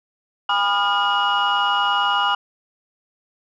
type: tone cluster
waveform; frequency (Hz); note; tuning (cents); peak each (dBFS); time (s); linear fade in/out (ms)
sine; 811 / 989 / 1217 / 1406 / 2895; G#5 / B5 / D#6 / F6 / F#7; -41 / +2 / -39 / +11 / -38; -22; 0.49-2.35; 5
effects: tanh soft clip ceiling -10 dBFS